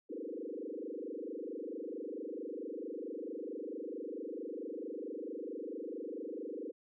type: tone with frequency modulation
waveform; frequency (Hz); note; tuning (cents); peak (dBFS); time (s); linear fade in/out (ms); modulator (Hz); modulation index
sine; 389.1; G4; -13; -39; 0.09-6.72; 20; 24.5; 4.6
effects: none